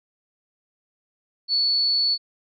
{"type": "tone", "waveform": "sine", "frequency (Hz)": 4435, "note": "C#8", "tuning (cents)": 0, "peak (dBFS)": -18, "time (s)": [1.48, 2.18], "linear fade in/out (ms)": 50, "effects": []}